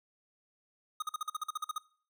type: tone bursts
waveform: square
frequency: 1243 Hz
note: D#6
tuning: 2 cents flat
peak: -33 dBFS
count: 12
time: 1-1.782 s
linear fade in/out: 5 ms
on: 23 ms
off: 46 ms
effects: noise-tail reverb RT60 0.5 s tail -22 dB re dry